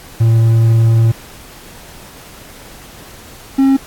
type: tone pair in turn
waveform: triangle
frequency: 113.8 / 270.1 Hz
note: A#2 / C#4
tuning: -41 / -45 cents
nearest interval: octave + minor third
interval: 1496 cents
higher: second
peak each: -5 dBFS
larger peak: neither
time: 0.2-1.12 / 3.58-3.77 s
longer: first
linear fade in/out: 10 ms
effects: pink hiss -37 dBFS RMS until 3.86 s + AAC 64 kbps